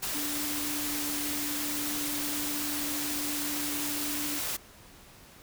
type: tone in noise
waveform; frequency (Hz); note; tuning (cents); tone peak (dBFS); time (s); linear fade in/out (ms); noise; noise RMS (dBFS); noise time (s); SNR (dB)
sine; 293.7; D4; 0; -36; 0.14-4.39; 10; white; -33; 0.02-4.57; -6
effects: pink hiss -53 dBFS RMS until 5.42 s